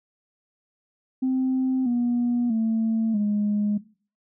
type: tone with pitch steps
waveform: sine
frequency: 260 / 241.2 / 223.7 / 207.6 Hz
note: C4 / B3 / A3 / G#3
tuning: -11 / -41 / +29 / 0 cents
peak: -19 dBFS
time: 1.22-3.78 s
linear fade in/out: 10 ms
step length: 640 ms
effects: noise-tail reverb RT60 0.4 s tail -18 dB re dry + tanh soft clip ceiling -17 dBFS